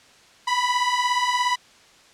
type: beating tone pair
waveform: sawtooth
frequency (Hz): 977 / 994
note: B5 / B5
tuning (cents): -19 / +11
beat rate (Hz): 17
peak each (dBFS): -20 / -18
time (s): 0.47-1.56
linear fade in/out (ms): 10
effects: white hiss -52 dBFS RMS until 2.13 s + low-pass 6000 Hz 12 dB/octave